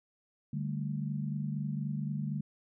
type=chord; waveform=sine; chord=D suspended fourth; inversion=none; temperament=equal; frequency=146.83 / 196 / 220 Hz; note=D3 / G3 / A3; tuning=0 / 0 / 0 cents; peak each=-34 / -38 / -39 dBFS; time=0.53-2.41 s; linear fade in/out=5 ms; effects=none